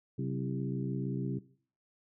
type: harmonic tone with a mistuned harmonic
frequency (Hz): 66.4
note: C2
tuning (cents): +26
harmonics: 2 / 3 / 4 / 5 / 6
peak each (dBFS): -34 / -38 / -40 / -42 / -44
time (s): 0.18-1.39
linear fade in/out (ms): 10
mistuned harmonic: 3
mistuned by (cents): -82
effects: noise-tail reverb RT60 0.5 s tail -19 dB re dry